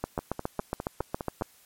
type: two click trains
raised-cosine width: 1 ms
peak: -14 / -18 dBFS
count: 11 / 7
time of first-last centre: 0.04-1.421 / 0.19-1.412 s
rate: 7.24 / 4.91 Hz
effects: white hiss -59 dBFS RMS until 1.65 s + MP3 64 kbps